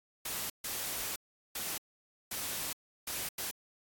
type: noise bursts at uneven times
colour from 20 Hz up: white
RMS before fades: -37 dBFS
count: 6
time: 0.25-0.5 / 0.64-1.16 / 1.55-1.78 / 2.31-2.73 / 3.07-3.29 / 3.38-3.51 s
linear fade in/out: 5 ms
effects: AAC 64 kbps